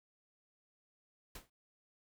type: noise with exponential decay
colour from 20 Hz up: pink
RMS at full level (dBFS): -44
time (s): 1.35-1.5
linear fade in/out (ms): 5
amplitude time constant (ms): 32
effects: none